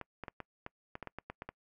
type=clicks; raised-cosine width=0.5 ms; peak=-26 dBFS; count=12; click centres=0.013 / 0.237 / 0.282 / 0.403 / 0.664 / 0.954 / 1.027 / 1.073 / 1.186 / 1.3 / 1.421 / 1.49 s; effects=noise-tail reverb RT60 0.1 s tail -26 dB re dry